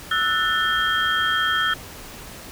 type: tone cluster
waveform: sine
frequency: 1315 / 1474 / 1780 / 3212 Hz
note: E6 / F#6 / A6 / G7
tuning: -5 / -7 / +20 / +41 cents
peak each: -24 dBFS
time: 0.11-1.74 s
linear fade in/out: 5 ms
effects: pink hiss -39 dBFS RMS until 2.51 s